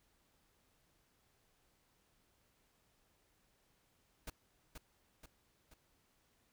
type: noise with echo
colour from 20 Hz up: pink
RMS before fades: -45 dBFS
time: 4.27-4.3 s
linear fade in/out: 5 ms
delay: 480 ms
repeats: 3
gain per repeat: -5 dB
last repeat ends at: 5.74 s
effects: pink hiss -75 dBFS RMS until 6.52 s